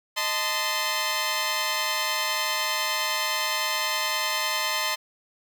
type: chord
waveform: 10% pulse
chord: A diminished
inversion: second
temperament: equal with one note detuned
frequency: 622.3 / 880 / 1033.9 Hz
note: Eb5 / A5 / C6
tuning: 0 / 0 / -21 cents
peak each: -23 / -22 / -18 dBFS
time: 0.16-4.96 s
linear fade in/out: 20 ms
effects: none